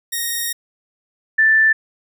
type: tone pair in turn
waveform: 5% pulse / sine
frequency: 1864.7 / 1765.6 Hz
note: A#6 / A6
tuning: 0 / +5 cents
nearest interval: minor second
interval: 95 cents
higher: first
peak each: -10 dBFS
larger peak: neither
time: 0.12-0.53 / 1.38-1.73 s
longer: first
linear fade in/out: 10 ms
effects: none